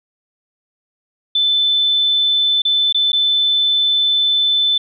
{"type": "tone with dropouts", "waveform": "sine", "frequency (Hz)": 3520, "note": "A7", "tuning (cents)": 0, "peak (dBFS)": -12, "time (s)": [1.35, 4.78], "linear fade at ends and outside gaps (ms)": 5, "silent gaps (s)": [[2.62, 2.651], [2.926, 2.945], [3.12, 3.13]], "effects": []}